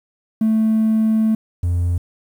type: tone pair in turn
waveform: triangle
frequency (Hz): 220 / 87.31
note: A3 / F2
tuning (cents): 0 / 0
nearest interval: octave + major third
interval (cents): 1600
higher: first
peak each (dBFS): -10 / -13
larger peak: first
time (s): 0.41-1.35 / 1.63-1.98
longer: first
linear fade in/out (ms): 5
effects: tanh soft clip ceiling -9 dBFS + 8-bit